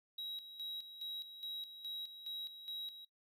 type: tone with tremolo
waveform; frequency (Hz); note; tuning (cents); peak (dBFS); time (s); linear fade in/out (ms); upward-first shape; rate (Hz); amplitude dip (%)
triangle; 3847; B7; -46; -39; 0.18-3.05; 5; square; 2.4; 65
effects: noise-tail reverb RT60 0.1 s tail -18 dB re dry